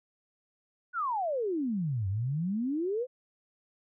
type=exponential two-way sweep; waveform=sine; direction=down then up; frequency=1506 to 92.5 to 525 Hz; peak=-28 dBFS; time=0.93-3.07 s; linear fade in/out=50 ms; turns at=2.08 s; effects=none